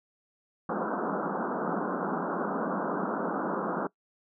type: band-pass noise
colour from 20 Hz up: pink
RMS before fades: -31 dBFS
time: 0.69-3.87 s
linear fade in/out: 2 ms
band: 170 to 1500 Hz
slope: 96 dB/octave
effects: noise-tail reverb RT60 0.1 s tail -21 dB re dry